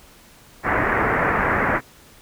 white low-pass noise, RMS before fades -20 dBFS, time 0.63-1.81 s, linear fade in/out 50 ms, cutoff 2000 Hz, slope 48 dB/octave, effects pink hiss -49 dBFS RMS until 2.21 s

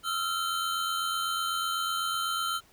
square tone cluster, 1288 / 1376 / 3089 Hz, E6 / F6 / G7, -41 / -26 / -26 cents, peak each -35 / -32 / -34 dBFS, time 0.03-2.61 s, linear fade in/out 50 ms, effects pink hiss -60 dBFS RMS until 2.72 s

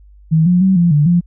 sine tone with pitch steps, 159.8 / 178.4 / 190.2 / 172.2 / 147.4 / 174 Hz, D#3 / F3 / F#3 / F3 / D3 / F3, +47 / +37 / +48 / -24 / +7 / -6 cents, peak -8 dBFS, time 0.31-1.21 s, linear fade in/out 20 ms, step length 150 ms, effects added 50 Hz sine -40 dBFS peak until 1.26 s

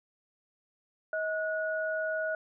sine tone pair together, 634 / 1459.1 Hz, D#5 / F#6, +32 / -25 cents, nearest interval octave + major second, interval 1443 cents, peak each -31 / -33 dBFS, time 1.13-2.35 s, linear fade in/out 2 ms, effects none

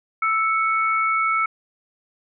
sine tone pair together, 1318.5 / 2217 Hz, E6 / C#7, 0 / 0 cents, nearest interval major sixth, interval 900 cents, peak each -19 / -23 dBFS, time 0.22-1.46 s, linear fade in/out 5 ms, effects none

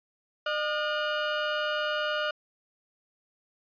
30% pulse tone pair together, 605 / 1438.9 Hz, D#5 / F#6, -49 / -49 cents, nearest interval octave + minor third, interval 1500 cents, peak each -27 dBFS, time 0.46-2.31 s, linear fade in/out 5 ms, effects resampled to 11025 Hz

